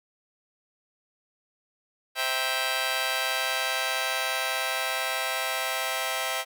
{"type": "chord", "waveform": "10% pulse", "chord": "C dominant seventh", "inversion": "none", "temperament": "just", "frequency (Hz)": [523.3, 654.1, 784.9, 941.9], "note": ["C5", "E5", "G5", "Bb5"], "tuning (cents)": [0, -14, 2, 18], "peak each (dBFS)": [-25, -22, -23, -28], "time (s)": [2.15, 6.45], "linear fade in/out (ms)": 50, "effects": []}